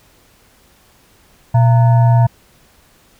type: tone with frequency modulation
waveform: sine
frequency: 120.4 Hz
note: B2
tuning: 44 cents flat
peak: -7 dBFS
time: 1.54-2.27 s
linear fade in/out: 10 ms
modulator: 800 Hz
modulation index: 0.43
effects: pink hiss -51 dBFS RMS until 3.19 s